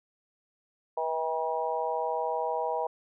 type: harmonic tone with a mistuned harmonic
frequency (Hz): 160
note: D#3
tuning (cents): +49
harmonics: 3 / 4 / 5 / 6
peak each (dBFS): -33 / -33 / -33 / -33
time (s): 0.97-2.87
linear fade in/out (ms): 5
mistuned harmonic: 3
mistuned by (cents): +25
effects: none